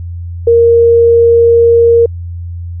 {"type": "tone", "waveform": "sine", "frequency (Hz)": 466.2, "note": "A#4", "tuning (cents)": 0, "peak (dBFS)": -3, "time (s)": [0.47, 2.06], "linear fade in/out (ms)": 5, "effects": ["added 86 Hz sine -19 dBFS peak until 2.8 s"]}